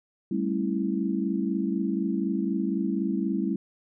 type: chord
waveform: sine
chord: A dominant seventh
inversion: third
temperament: equal with one note detuned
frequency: 196 / 220 / 272.4 / 329.6 Hz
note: G3 / A3 / C#4 / E4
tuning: 0 / 0 / -30 / 0 cents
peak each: -28 / -31 / -31 / -30 dBFS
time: 0.31-3.56 s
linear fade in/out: 5 ms
effects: none